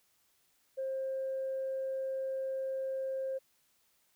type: tone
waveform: sine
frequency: 531 Hz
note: C5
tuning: 25 cents sharp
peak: -32 dBFS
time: 0.77-3.39 s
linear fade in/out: 20 ms
effects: tanh soft clip ceiling -29 dBFS + white hiss -72 dBFS RMS until 4.15 s